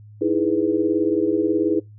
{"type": "chord", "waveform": "sine", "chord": "E major seventh", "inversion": "third", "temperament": "equal", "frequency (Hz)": [311.1, 329.6, 415.3, 493.9], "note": ["D#4", "E4", "G#4", "B4"], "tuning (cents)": [0, 0, 0, 0], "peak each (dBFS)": [-23, -21, -22, -26], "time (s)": [0.21, 1.8], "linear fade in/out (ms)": 10, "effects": ["noise-tail reverb RT60 0.2 s tail -25 dB re dry", "added 105 Hz sine -41 dBFS peak until 1.98 s"]}